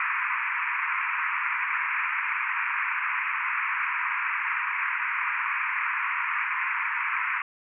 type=band-pass noise; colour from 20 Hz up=white; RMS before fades=-28 dBFS; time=0-7.42 s; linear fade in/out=2 ms; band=950 to 2500 Hz; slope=96 dB/octave; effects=none